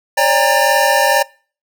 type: tone cluster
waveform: square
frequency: 548 / 590 / 806 / 928 / 1785 Hz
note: C#5 / D5 / G5 / A#5 / A6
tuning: -20 / +8 / +48 / -8 / +24 cents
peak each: -18 dBFS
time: 0.17-1.23 s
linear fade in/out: 10 ms
effects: noise-tail reverb RT60 0.4 s tail -24 dB re dry